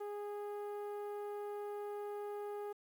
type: tone with low-pass filter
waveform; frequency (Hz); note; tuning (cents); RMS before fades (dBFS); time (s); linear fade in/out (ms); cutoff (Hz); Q
sawtooth; 412.3; G#4; -13; -43; 0-2.73; 10; 940; 0.82
effects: 11-bit

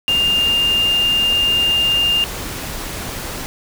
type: tone in noise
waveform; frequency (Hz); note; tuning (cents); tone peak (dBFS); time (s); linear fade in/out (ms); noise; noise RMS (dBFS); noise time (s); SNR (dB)
sine; 2806; F7; +8; -13; 0.08-2.24; 0; pink; -27; 0.08-3.46; +11
effects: none

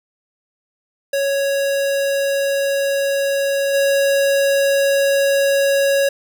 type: tone with level steps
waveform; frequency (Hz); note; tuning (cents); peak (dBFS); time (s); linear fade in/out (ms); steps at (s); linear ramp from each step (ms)
square; 554.4; C#5; 0; -17 / -14; 1.13-6.09; 5; 3.73; 20
effects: none

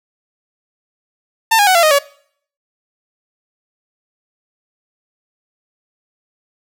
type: tone with pitch steps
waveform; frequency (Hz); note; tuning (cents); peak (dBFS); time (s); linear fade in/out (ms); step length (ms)
sawtooth; 898 / 818.7 / 746.5 / 680.6 / 620.5 / 565.7; A5 / G#5 / F#5 / F5 / D#5 / C#5; +35 / -25 / +15 / -45 / -5 / +35; -5; 1.51-1.99; 10; 80
effects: noise-tail reverb RT60 0.6 s tail -22 dB re dry

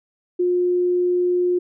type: tone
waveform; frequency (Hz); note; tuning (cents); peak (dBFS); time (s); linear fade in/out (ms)
sine; 357.1; F4; +39; -16; 0.39-1.59; 10
effects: none

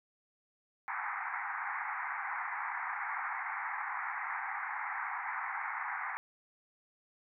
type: band-pass noise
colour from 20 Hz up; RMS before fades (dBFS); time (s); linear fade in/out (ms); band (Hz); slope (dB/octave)
pink; -38; 0.88-6.17; 0; 780 to 2200; 96
effects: none

